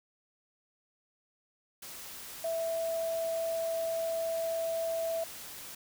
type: tone in noise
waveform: sine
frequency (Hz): 659.3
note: E5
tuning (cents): 0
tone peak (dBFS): -30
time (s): 2.44-5.24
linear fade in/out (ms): 5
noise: white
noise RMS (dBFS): -45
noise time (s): 1.82-5.75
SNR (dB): +12
effects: none